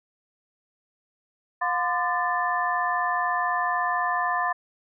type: tone cluster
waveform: sine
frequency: 713 / 1027 / 1191 / 1761 Hz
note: F5 / C6 / D6 / A6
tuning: +36 / -33 / +24 / +1 cents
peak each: -28 / -26 / -31 / -28 dBFS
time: 1.61-4.53 s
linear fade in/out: 10 ms
effects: none